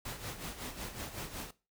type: noise with tremolo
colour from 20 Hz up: pink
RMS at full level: -40 dBFS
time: 0.05-1.51 s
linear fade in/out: 5 ms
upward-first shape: sine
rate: 5.4 Hz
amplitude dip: 65%
effects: noise-tail reverb RT60 0.3 s tail -19 dB re dry